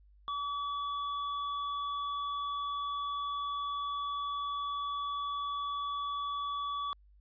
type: tone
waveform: square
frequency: 1143 Hz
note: D6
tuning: 47 cents flat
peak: -34 dBFS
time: 0.28-6.93 s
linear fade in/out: 0 ms
effects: added 50 Hz sine -58 dBFS peak until 7.2 s + resampled to 11025 Hz